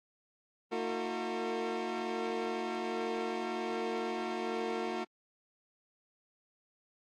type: tone cluster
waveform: 25% pulse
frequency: 227.6 / 320 / 362 / 453.9 Hz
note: A#3 / D#4 / F#4 / A#4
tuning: -41 / +49 / -38 / -46 cents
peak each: -36 / -39 / -33 / -36 dBFS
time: 0.71-5.05 s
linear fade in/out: 20 ms
effects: low-pass 4000 Hz 12 dB/octave + AAC 64 kbps